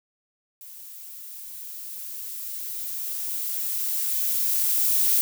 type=noise with level ramp; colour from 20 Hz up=violet; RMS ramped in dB=-43 to -20 dBFS; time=0.61-5.21 s; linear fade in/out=0 ms; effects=none